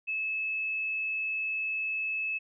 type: tone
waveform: sine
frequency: 2600 Hz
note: E7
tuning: 24 cents flat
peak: -29 dBFS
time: 0.07-2.39 s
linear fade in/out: 20 ms
effects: none